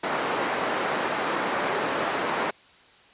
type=band-pass noise; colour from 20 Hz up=white; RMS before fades=-27 dBFS; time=0.03-2.51 s; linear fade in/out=10 ms; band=250 to 1300 Hz; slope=12 dB/octave; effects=white hiss -54 dBFS RMS until 3.13 s + resampled to 8000 Hz